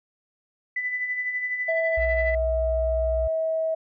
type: tone with tremolo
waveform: sine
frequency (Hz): 1994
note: B6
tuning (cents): +16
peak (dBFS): -23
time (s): 0.76-2.35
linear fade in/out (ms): 5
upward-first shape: sine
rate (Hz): 12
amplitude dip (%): 50
type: tone with pitch glide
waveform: sine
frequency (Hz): 654 to 643.5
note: E5 to E5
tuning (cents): -14 to -42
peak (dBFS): -22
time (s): 1.68-3.75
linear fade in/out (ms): 10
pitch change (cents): -28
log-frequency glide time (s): 1.86-2.33
type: tone with vibrato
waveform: sine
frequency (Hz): 61.74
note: B1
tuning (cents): 0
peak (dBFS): -25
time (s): 1.97-3.28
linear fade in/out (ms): 10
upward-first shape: sine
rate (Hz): 14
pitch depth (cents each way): 15
effects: tanh soft clip ceiling -10 dBFS